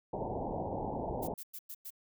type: low-pass noise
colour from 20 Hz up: white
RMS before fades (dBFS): -37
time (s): 0.13-1.34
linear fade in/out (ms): 5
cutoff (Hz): 910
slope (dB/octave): 96
type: noise bursts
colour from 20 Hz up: violet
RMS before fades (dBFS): -44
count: 5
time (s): 1.22-1.905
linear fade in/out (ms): 10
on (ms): 57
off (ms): 100
effects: none